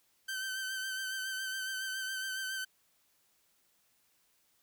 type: tone with vibrato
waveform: sawtooth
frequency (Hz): 1542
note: G6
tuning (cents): -29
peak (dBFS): -32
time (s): 0.28-2.65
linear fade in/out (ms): 10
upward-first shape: sine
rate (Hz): 7.2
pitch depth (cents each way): 28
effects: white hiss -72 dBFS RMS until 4.62 s